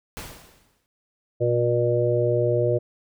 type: noise with exponential decay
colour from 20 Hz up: pink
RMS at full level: -34 dBFS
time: 0.17-0.86 s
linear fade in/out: 0 ms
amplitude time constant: 150 ms
type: harmonic tone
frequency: 120.1 Hz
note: B2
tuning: 48 cents flat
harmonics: 1 / 3 / 4 / 5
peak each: -24 / -24 / -24 / -24 dBFS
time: 1.4-2.79 s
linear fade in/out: 20 ms
effects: none